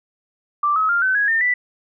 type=tone with pitch steps; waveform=sine; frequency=1174.7 / 1281 / 1397 / 1523.4 / 1661.3 / 1811.6 / 1975.6 Hz; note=D6 / E6 / F6 / G6 / G#6 / A#6 / B6; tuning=0 / -50 / 0 / -50 / 0 / -50 / 0 cents; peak=-15 dBFS; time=0.63-1.54 s; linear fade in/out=5 ms; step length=130 ms; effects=none